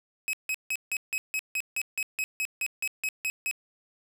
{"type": "tone bursts", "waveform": "45% pulse", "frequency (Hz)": 2550, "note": "D#7", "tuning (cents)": 42, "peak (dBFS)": -27, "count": 16, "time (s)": [0.28, 3.512], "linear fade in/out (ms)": 0, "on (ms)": 52, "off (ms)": 160, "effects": []}